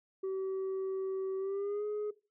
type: tone with pitch glide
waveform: sine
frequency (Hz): 382.4 to 419.4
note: G4 to G#4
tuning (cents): -43 to +17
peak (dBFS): -30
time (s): 0.23-2.11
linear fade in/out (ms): 10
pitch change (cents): +160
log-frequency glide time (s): 1.38-1.85
effects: noise-tail reverb RT60 0.3 s tail -20 dB re dry + tanh soft clip ceiling -32 dBFS